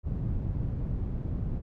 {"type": "low-pass noise", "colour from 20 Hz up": "white", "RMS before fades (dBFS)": -31, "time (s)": [0.03, 1.62], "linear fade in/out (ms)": 50, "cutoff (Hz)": 110, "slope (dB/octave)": 12, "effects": []}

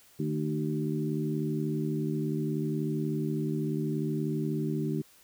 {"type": "harmonic tone with a mistuned harmonic", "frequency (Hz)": 76.5, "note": "D#2", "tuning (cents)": -29, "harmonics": [2, 3, 4, 5], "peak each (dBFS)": [-31, -34, -34, -36], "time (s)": [0.19, 5.02], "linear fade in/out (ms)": 10, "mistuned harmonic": 3, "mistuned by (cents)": -32, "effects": ["white hiss -59 dBFS RMS until 5.23 s"]}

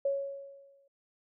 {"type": "tone with exponential decay", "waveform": "sine", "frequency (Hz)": 554.4, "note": "C#5", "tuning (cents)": 0, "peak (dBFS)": -25, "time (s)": [0.05, 0.88], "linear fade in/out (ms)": 5, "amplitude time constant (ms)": 180, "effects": []}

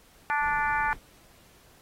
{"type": "harmonic tone", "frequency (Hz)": 292.7, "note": "D4", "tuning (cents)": -6, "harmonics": [3, 4, 5, 6, 7, 8], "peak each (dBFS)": [-27, -33, -30, -31, -38, -38], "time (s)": [0.3, 0.93], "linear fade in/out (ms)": 0}
{"type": "noise", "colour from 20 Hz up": "brown", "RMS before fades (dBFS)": -43, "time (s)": [0.39, 1], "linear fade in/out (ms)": 50}
{"effects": ["pink hiss -58 dBFS RMS until 1.81 s", "AAC 48 kbps"]}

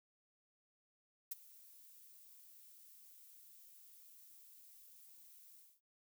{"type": "noise with ADSR envelope", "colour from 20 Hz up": "violet", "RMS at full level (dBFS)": -40, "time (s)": [1.31, 5.81], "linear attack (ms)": 8, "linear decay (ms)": 20, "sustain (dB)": -21, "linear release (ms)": 230, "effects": []}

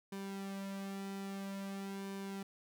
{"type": "tone with flanger", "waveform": "sawtooth", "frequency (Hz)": 196, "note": "G3", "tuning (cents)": 0, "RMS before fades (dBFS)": -43, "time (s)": [0.12, 2.43], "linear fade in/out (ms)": 5, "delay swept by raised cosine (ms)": [1.5, 3.3], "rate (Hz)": 0.5, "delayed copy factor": -0.65, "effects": []}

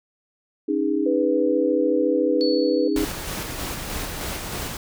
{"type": "chord", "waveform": "sine", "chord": "C# suspended second", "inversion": "none", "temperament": "equal with one note detuned", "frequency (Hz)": [277.2, 311.1, 409.1], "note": ["C#4", "D#4", "G#4"], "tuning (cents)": [0, 0, -26], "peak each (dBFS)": [-25, -22, -25], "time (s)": [0.68, 3.05], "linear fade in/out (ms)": 10}
{"type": "tone", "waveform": "sine", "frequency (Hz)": 494.8, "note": "B4", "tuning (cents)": 3, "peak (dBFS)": -21, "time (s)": [1.06, 2.88], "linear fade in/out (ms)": 5}
{"type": "tone with exponential decay", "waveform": "sine", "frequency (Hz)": 4435, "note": "C#8", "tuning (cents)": 0, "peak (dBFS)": -25, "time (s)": [2.41, 3.56], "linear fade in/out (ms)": 0, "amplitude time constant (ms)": 250}
{"type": "noise with tremolo", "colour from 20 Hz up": "pink", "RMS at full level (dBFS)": -29, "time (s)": [2.96, 4.77], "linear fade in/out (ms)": 2, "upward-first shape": "square", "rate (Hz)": 3.2, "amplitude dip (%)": 25}
{"effects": []}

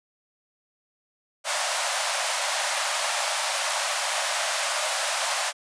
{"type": "high-pass noise", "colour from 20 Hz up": "pink", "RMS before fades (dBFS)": -26, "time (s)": [1.44, 5.53], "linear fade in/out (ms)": 50, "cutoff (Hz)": 560, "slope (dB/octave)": 96, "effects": ["resampled to 22050 Hz"]}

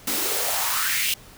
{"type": "noise with high-pass filter sweep", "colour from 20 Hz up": "white", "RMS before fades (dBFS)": -24, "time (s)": [0.07, 1.14], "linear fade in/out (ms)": 5, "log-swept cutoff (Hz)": [230, 2900], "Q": 3.4, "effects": ["pink hiss -47 dBFS RMS until 1.37 s"]}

